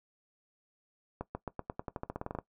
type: accelerating click train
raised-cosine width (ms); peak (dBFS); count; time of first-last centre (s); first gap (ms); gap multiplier
1; -22; 16; 1.21-2.388; 140; 0.91
effects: noise-tail reverb RT60 0.1 s tail -17 dB re dry